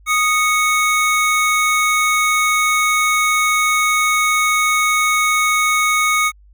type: tone pair together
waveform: square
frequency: 1242 / 2213 Hz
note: D#6 / C#7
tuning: -3 / -3 cents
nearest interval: minor seventh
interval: 1000 cents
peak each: -17 dBFS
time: 0.06-6.32 s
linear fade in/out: 50 ms
effects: added 50 Hz sine -44 dBFS peak until 6.53 s